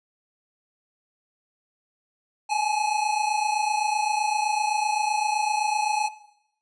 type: tone pair together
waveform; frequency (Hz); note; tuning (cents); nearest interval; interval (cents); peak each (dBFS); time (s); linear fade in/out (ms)
square; 830.6 / 858.4; G#5 / A5; 0 / -43; minor second; 57; -26; 2.49-6.09; 20
effects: noise-tail reverb RT60 0.8 s tail -17 dB re dry + resampled to 22050 Hz